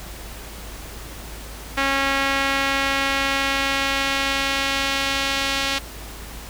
sawtooth tone with band-pass filter sweep, 273.7 Hz, C#4, 22 cents flat, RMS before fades -22 dBFS, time 1.77-5.79 s, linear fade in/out 10 ms, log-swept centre 2000 to 3400 Hz, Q 1.1, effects added 53 Hz sine -37 dBFS peak until 6.49 s + pink hiss -38 dBFS RMS until 6.49 s

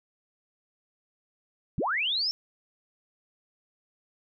sine linear sweep, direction up, 87.31 to 5480 Hz, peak -25 dBFS, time 1.78-2.31 s, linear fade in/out 0 ms, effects none

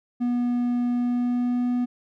triangle tone with pitch glide, 243.1 to 245.6 Hz, B3 to B3, -27 to -9 cents, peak -19 dBFS, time 0.2-1.86 s, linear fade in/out 20 ms, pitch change +18 cents, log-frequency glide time 0.9-1.7 s, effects none

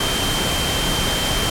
sine tone in noise, 3136 Hz, G7, in tune, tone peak -24 dBFS, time 0-1.5 s, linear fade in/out 5 ms, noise pink, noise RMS -21 dBFS, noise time 0-1.5 s, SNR -6 dB, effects low-pass 12000 Hz 12 dB/octave

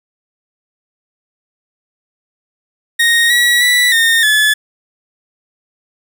30% pulse tone with pitch steps, 1863 / 1928 / 1961 / 1832 / 1721 Hz, A#6 / B6 / B6 / A#6 / A6, -2 / -42 / -13 / -31 / -39 cents, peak -6 dBFS, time 2.99-4.54 s, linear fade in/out 10 ms, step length 310 ms, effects none

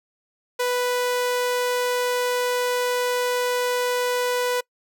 sawtooth tone, 493.9 Hz, B4, in tune, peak -17 dBFS, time 0.59-4.61 s, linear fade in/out 10 ms, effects noise-tail reverb RT60 0.1 s tail -25 dB re dry

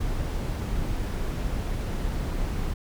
brown noise, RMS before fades -28 dBFS, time 0-2.74 s, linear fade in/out 10 ms, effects none

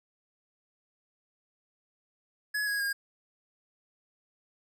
square tone with pitch steps, 1691 / 1656.2 / 1622.1 Hz, G#6 / G#6 / G#6, +31 / -5 / -41 cents, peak -29 dBFS, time 2.54-2.93 s, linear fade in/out 10 ms, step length 130 ms, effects none

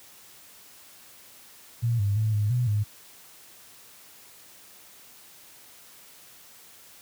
sine tone with pitch steps, 117.2 / 101 / 109 / 104.4 / 123.2 / 104.5 Hz, A#2 / G#2 / A2 / G#2 / B2 / G#2, +10 / -48 / -16 / +10 / -4 / +11 cents, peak -21 dBFS, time 1.82-2.84 s, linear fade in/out 20 ms, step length 170 ms, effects white hiss -51 dBFS RMS until 7.01 s + high-pass 60 Hz 12 dB/octave

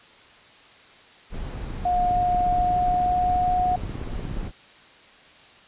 brown noise, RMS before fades -31 dBFS, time 1.3-4.52 s, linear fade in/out 50 ms
sine tone with pitch glide, 717 to 726.6 Hz, F5 to F#5, +45 to -32 cents, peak -19 dBFS, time 1.85-3.76 s, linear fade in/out 5 ms, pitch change +23 cents, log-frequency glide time 2.34-3.61 s
click train, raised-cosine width 3 ms, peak -22 dBFS, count 41, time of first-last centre 2.05-4.431 s, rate 16.8 Hz
effects white hiss -50 dBFS RMS until 5.67 s + resampled to 8000 Hz

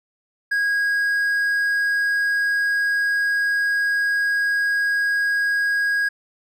triangle tone, 1643 Hz, G#6, 19 cents flat, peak -16 dBFS, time 0.51-6.09 s, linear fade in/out 10 ms, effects none

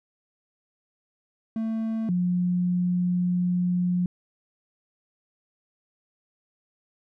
triangle / sine tone pair in turn, 223 / 178.54 Hz, A3 / F3, +23 / +38 cents, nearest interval major third, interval 385 cents, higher first, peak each -23 / -21 dBFS, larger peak second, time 1.56-2.09 / 2.09-4.06 s, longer second, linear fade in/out 2 ms, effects none

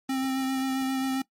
square tone with vibrato, 264.6 Hz, C4, 20 cents sharp, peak -26 dBFS, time 0.09-1.22 s, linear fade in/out 5 ms, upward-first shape sine, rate 7.5 Hz, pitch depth 16 cents each way, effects noise-tail reverb RT60 0.1 s tail -20 dB re dry + MP3 64 kbps

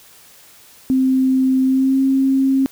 sine tone with pitch glide, 261.6 to 268 Hz, C4 to C4, 0 to +42 cents, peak -12 dBFS, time 0.9-2.66 s, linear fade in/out 0 ms, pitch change +42 cents, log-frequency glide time 1.64-1.99 s, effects white hiss -46 dBFS RMS until 2.71 s

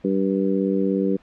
harmonic tone, 96.8 Hz, G2, 21 cents flat, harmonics 2 / 3 / 4 / 5, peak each -22 / -24 / -25 / -26 dBFS, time 0.04-1.17 s, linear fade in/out 10 ms, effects pink hiss -55 dBFS RMS until 1.22 s + low-pass 3000 Hz 12 dB/octave

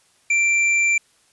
sine tone with tanh clipping, 2354 Hz, D7, 3 cents sharp, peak -17 dBFS, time 0.3-0.98 s, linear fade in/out 5 ms, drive 12 dB, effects white hiss -59 dBFS RMS until 1.32 s + resampled to 24000 Hz

